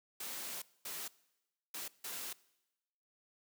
white noise bursts at uneven times, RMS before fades -43 dBFS, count 4, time 0.2-0.62 / 0.85-1.08 / 1.74-1.88 / 2.04-2.33 s, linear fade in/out 5 ms, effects noise-tail reverb RT60 1.0 s tail -22 dB re dry + high-pass 200 Hz 12 dB/octave

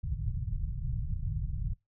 pink low-pass noise, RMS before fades -33 dBFS, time 0.03-1.74 s, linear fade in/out 10 ms, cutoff 150 Hz, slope 48 dB/octave, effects noise-tail reverb RT60 0.2 s tail -23 dB re dry

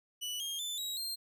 sawtooth tone with pitch steps, 2960 / 3228 / 3520 / 3839 / 4186 Hz, F#7 / G#7 / A7 / B7 / C8, 0 / -50 / 0 / -50 / 0 cents, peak -33 dBFS, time 0.21-1.16 s, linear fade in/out 20 ms, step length 190 ms, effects none

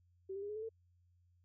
sine tone with pitch steps, 383.7 / 395.9 / 408.4 / 421.3 / 434.7 / 448.5 Hz, G4 / G4 / G#4 / G#4 / A4 / A4, -37 / +17 / -29 / +25 / -21 / +33 cents, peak -40 dBFS, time 0.29-0.692 s, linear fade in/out 10 ms, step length 67 ms, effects added 88 Hz sine -68 dBFS peak until 1.44 s

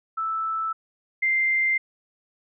sine tone pair in turn, 1317 / 2091 Hz, E6 / C7, -2 / -2 cents, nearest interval minor sixth, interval 800 cents, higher second, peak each -24 / -19 dBFS, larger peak second, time 0.17-0.73 / 1.22-1.78 s, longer neither, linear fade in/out 10 ms, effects none

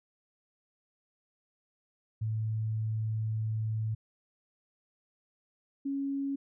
sine tone pair in turn, 109.8 / 276.7 Hz, A2 / C#4, -3 / -3 cents, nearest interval octave + major third, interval 1600 cents, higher second, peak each -29 / -30 dBFS, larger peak first, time 2.21-3.95 / 5.85-6.36 s, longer first, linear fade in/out 10 ms, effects none

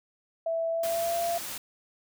sine tone with pitch glide, 659.3 to 684.1 Hz, E5 to F5, 0 to -36 cents, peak -26 dBFS, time 0.46-1.38 s, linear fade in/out 5 ms, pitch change +64 cents, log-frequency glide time 0.7-1.22 s
white noise, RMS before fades -37 dBFS, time 0.83-1.58 s, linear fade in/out 5 ms
effects none

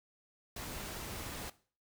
pink noise, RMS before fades -43 dBFS, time 0.56-1.5 s, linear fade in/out 5 ms, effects noise-tail reverb RT60 0.4 s tail -17 dB re dry

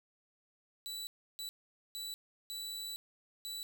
sawtooth tone bursts at uneven times, 3951 Hz, B7, in tune, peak -37 dBFS, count 5, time 0.86-1.07 / 1.39-1.49 / 1.95-2.14 / 2.5-2.96 / 3.45-3.63 s, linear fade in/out 0 ms, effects 11-bit

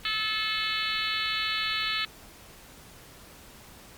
harmonic tone, 434 Hz, A4, 24 cents flat, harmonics 3 / 4 / 5 / 6 / 7 / 8 / 9 / 10, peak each -35 / -35 / -35 / -35 / -35 / -35 / -35 / -35 dBFS, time 0.05-2.05 s, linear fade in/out 2 ms, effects pink hiss -50 dBFS RMS until 3.97 s + Opus 48 kbps

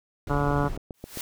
brown noise, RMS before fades -32 dBFS, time 0.27-0.77 s, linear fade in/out 2 ms
harmonic tone, 143.7 Hz, D3, 37 cents flat, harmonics 1 / 2 / 3 / 4 / 5 / 6 / 7 / 8 / 9 / 10, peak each -26 / -29 / -31 / -32 / -33 / -34 / -34 / -35 / -36 / -36 dBFS, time 0.29-0.69 s, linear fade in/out 20 ms
click train, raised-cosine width 2 ms, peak -22 dBFS, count 6, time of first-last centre 0.51-1.173 s, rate 7.54 Hz
white noise with exponential growth, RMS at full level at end -32 dBFS, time 0.94-1.21 s, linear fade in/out 1 ms, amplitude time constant 58 ms
effects none

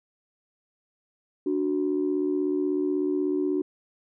sine tone pair together, 293.7 / 370 Hz, D4 / F#4, 0 / 0 cents, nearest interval major third, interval 400 cents, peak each -25 dBFS, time 1.46-3.62 s, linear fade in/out 5 ms, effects tanh soft clip ceiling -16 dBFS

